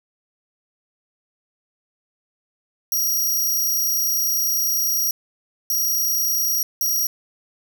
15% pulse tone bursts at uneven times, 5710 Hz, F8, 37 cents sharp, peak -13 dBFS, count 3, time 2.92-5.11 / 5.7-6.63 / 6.81-7.07 s, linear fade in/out 2 ms, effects 9-bit

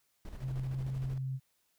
brown noise with tremolo, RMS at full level -43 dBFS, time 0.25-1.18 s, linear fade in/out 2 ms, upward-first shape square, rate 13 Hz, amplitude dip 50%
sine tone with pitch glide, 131 to 132.06 Hz, C3 to C3, +2 to +16 cents, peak -33 dBFS, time 0.4-1.4 s, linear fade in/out 50 ms, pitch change +14 cents, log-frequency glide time 0.65-0.78 s
effects white hiss -75 dBFS RMS until 1.78 s

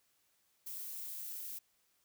violet noise, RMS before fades -44 dBFS, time 0.66-1.59 s, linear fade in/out 10 ms, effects white hiss -75 dBFS RMS until 2.04 s

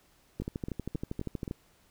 two click trains, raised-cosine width 3 ms, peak -23 / -21 dBFS, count 5 / 15, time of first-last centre 0.42-1.478 / 0.4-1.511 s, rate 3.78 / 12.6 Hz, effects pink hiss -65 dBFS RMS until 1.9 s

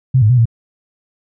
sine tone with pitch steps, 130.2 / 106.5 / 125.5 / 115 Hz, C3 / G#2 / B2 / A#2, -8 / +44 / +28 / -23 cents, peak -7 dBFS, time 0.14-0.456 s, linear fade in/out 10 ms, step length 79 ms, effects none

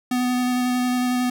square tone with vibrato, 249.1 Hz, B3, 15 cents sharp, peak -20 dBFS, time 0.11-1.3 s, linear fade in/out 5 ms, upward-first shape square, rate 11 Hz, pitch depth 9 cents each way, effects none

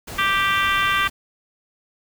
pink noise, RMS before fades -34 dBFS, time 0.07-1.1 s, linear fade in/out 10 ms
harmonic tone, 392 Hz, G4, in tune, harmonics 3 / 4 / 5 / 6 / 7 / 8 / 9, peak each -21 / -23 / -25 / -27 / -28 / -29 / -30 dBFS, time 0.18-1.08 s, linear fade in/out 10 ms
effects none

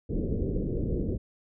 pink low-pass noise, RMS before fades -29 dBFS, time 0.09-1.18 s, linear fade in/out 20 ms, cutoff 490 Hz, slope 48 dB/octave, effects none

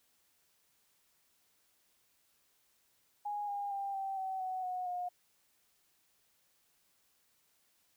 sine tone with pitch steps, 826 / 809.5 / 793.3 / 777.4 / 761.8 / 746.6 / 731.6 / 717 Hz, G#5 / G#5 / G5 / G5 / G5 / F#5 / F#5 / F5, -10 / -45 / +20 / -15 / -50 / +15 / -20 / +45 cents, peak -35 dBFS, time 3.25-5.09 s, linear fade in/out 10 ms, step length 230 ms, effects white hiss -73 dBFS RMS until 7.96 s

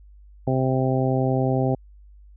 harmonic tone, 130.81 Hz, C3, in tune, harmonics 1 / 2 / 3 / 4 / 5 / 6, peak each -22 / -25 / -27 / -28 / -29 / -30 dBFS, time 0.47-1.75 s, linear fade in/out 5 ms, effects added 50 Hz sine -45 dBFS peak until 2.36 s

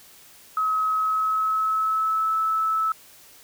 sine tone with pitch glide, 1278 to 1306.4 Hz, D#6 to E6, +46 to -16 cents, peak -20 dBFS, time 0.57-2.92 s, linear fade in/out 2 ms, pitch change +38 cents, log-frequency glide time 0.9-2.33 s, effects white hiss -50 dBFS RMS until 3.43 s

